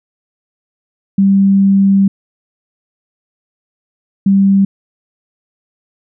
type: tone pair in turn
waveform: sine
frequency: 196 / 196 Hz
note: G3 / G3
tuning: 0 / 0 cents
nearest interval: unison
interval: 0 cents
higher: neither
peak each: -6 dBFS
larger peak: neither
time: 1.18-2.08 / 4.26-4.65 s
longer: first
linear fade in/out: 5 ms
effects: none

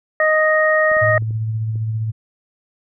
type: harmonic tone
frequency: 622.3 Hz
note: D#5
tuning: in tune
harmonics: 1 / 2 / 3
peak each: -15 / -21 / -16 dBFS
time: 0.2-1.18 s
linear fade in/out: 2 ms
type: clicks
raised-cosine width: 3 ms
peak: -25 dBFS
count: 5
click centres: 0.916 / 0.968 / 1.223 / 1.308 / 1.757 s
type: tone with tremolo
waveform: sine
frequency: 110.6 Hz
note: A2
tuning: 9 cents sharp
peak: -17 dBFS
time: 1.01-2.12 s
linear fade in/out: 20 ms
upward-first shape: triangle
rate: 15 Hz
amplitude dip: 35%
effects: none

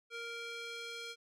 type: tone with band-pass filter sweep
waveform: square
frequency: 466.2 Hz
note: A#4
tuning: in tune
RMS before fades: -44 dBFS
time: 0.1-1.16 s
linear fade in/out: 50 ms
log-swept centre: 2300 to 3600 Hz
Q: 1.1
effects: none

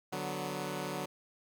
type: chord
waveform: 10% pulse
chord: B minor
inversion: first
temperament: equal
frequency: 146.83 / 185 / 246.9 Hz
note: D3 / F#3 / B3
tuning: 0 / 0 / 0 cents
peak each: -31 / -30 / -36 dBFS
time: 0.12-1.06 s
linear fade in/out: 10 ms
effects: none

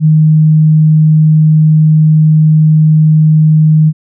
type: tone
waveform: sine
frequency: 155.56 Hz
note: D#3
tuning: in tune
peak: -3 dBFS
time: 0-3.93 s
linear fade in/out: 50 ms
effects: none

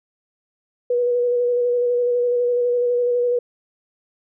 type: tone with vibrato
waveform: sine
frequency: 486.6 Hz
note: B4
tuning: 26 cents flat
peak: -16 dBFS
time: 0.9-3.39 s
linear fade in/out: 5 ms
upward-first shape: square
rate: 12 Hz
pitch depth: 15 cents each way
effects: none

